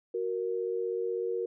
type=tone pair together; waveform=sine; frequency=370 / 466.2 Hz; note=F#4 / A#4; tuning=0 / 0 cents; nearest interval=major third; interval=400 cents; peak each=-33 / -31 dBFS; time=0.14-1.46 s; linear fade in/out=5 ms; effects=none

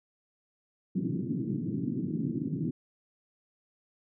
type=band-pass noise; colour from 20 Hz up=white; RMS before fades=-32 dBFS; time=0.95-2.71 s; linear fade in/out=5 ms; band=120 to 320 Hz; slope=48 dB/octave; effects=none

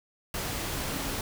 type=tone in noise; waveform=sine; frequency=277.2 Hz; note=C#4; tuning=in tune; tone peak=-40 dBFS; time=0.92-1.15 s; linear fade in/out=2 ms; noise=pink; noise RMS=-33 dBFS; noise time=0.34-1.21 s; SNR=-10 dB; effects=none

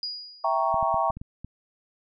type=tone with exponential decay; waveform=sine; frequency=4891 Hz; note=D#8; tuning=31 cents flat; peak=-27 dBFS; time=0.03-0.72 s; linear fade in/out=1 ms; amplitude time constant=150 ms
type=chord; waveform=sine; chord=E diminished seventh; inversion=none; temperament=equal; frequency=659.3 / 784 / 932.3 / 1108.7 Hz; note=E5 / G5 / Bb5 / Db6; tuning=0 / 0 / 0 / 0 cents; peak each=-27 dBFS; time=0.44-1.11 s; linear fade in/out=5 ms
type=clicks; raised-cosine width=5 ms; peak=-25 dBFS; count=7; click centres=0.743 / 0.828 / 0.943 / 1.102 / 1.17 / 1.215 / 1.446 s
effects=none

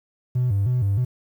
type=tone with vibrato; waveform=triangle; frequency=111.6 Hz; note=A2; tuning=25 cents sharp; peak=-15 dBFS; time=0.35-1.05 s; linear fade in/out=10 ms; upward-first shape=square; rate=3.2 Hz; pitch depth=200 cents each way; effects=tanh soft clip ceiling -14 dBFS + 9-bit

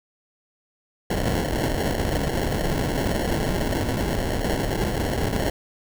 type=noise with sample-and-hold; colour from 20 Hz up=pink; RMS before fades=-24 dBFS; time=1.1-5.5 s; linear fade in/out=5 ms; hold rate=1225 Hz; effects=none

